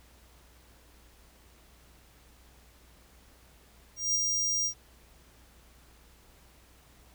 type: tone with ADSR envelope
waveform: square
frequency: 5700 Hz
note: F8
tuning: 34 cents sharp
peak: -24 dBFS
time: 3.96-4.74 s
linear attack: 190 ms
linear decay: 13 ms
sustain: -3 dB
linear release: 82 ms
effects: added 60 Hz sine -59 dBFS peak until 7.14 s + pink hiss -60 dBFS RMS until 7.14 s